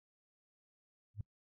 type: tone with exponential growth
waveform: sine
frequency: 103.83 Hz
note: G#2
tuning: in tune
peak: -33 dBFS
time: 1.14-1.21 s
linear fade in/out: 5 ms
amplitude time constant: 15 ms
effects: noise-tail reverb RT60 0.1 s tail -26 dB re dry